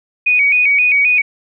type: tone with vibrato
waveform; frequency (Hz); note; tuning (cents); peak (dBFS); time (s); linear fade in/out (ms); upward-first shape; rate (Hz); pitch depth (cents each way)
sine; 2365; D7; +12; -9; 0.26-1.22; 10; square; 3.8; 81
effects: none